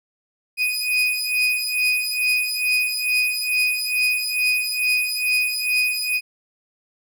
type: beating tone pair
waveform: 35% pulse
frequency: 2489 / 2491.3 Hz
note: D#7 / D#7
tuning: 0 / +2 cents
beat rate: 2.3 Hz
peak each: -20 dBFS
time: 0.57-6.21 s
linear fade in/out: 50 ms
effects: none